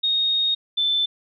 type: tone pair in turn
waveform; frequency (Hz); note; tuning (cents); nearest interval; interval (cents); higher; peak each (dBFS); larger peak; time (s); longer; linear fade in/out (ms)
sine; 3723 / 3529; A#7 / A7; -3 / +4; minor second; 93; first; -18; neither; 0.03-0.55 / 0.77-1.06; first; 10
effects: none